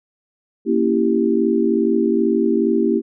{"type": "chord", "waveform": "sine", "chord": "A# diminished seventh", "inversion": "none", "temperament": "equal", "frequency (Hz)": [233.1, 277.2, 329.6, 392], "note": ["A#3", "C#4", "E4", "G4"], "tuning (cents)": [0, 0, 0, 0], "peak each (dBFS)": [-19, -23, -19, -19], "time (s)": [0.65, 3.02], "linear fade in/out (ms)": 50, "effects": []}